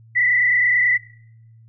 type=tone with frequency modulation; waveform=sine; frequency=1975.5 Hz; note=B6; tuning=in tune; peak=-14 dBFS; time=0.15-0.98 s; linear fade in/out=20 ms; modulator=29.3 Hz; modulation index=1.8; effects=noise-tail reverb RT60 0.8 s tail -26 dB re dry + added 113 Hz sine -45 dBFS peak until 1.68 s